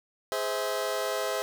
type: chord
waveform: sawtooth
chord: Ab augmented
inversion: none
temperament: just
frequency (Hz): 415.3 / 519.1 / 648.9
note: Ab4 / C5 / E5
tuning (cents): 0 / -14 / -27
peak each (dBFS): -30 / -28 / -28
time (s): 0.32-1.42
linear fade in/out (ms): 0
effects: none